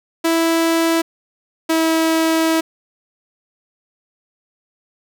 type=tone pair in turn; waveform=sawtooth; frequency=329.6 / 323.8 Hz; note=E4 / E4; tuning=0 / -31 cents; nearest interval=unison; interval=31 cents; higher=first; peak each=-10 dBFS; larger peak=neither; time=0.24-1.02 / 1.69-2.61 s; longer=second; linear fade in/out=10 ms; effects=none